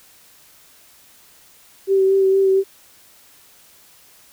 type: tone with vibrato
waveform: sine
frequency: 386 Hz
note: G4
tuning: 27 cents flat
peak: -12 dBFS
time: 1.87-2.64 s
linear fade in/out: 50 ms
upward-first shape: sine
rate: 4.3 Hz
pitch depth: 18 cents each way
effects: white hiss -50 dBFS RMS until 4.32 s